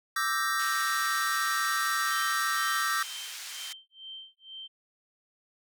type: chord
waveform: square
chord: E half-diminished seventh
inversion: third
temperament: equal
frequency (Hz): 1174.7 / 1318.5 / 1568 / 1864.7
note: D6 / E6 / G6 / Bb6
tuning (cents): 0 / 0 / 0 / 0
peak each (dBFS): -34 / -32 / -33 / -33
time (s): 0.16-3.03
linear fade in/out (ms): 5
type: band-pass noise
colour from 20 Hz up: white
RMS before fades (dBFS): -41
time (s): 0.59-3.73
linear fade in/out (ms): 5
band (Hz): 1400 to 7400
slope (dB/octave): 12
type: tone with tremolo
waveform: sine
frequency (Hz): 3127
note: G7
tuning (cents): -5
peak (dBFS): -39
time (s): 2.1-4.68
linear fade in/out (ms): 20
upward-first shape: sine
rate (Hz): 2.1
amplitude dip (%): 100
effects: none